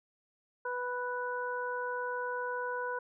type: harmonic tone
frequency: 493.9 Hz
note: B4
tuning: in tune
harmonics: 1 / 2 / 3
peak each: -37 / -37 / -38 dBFS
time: 0.65-2.99 s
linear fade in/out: 5 ms
effects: none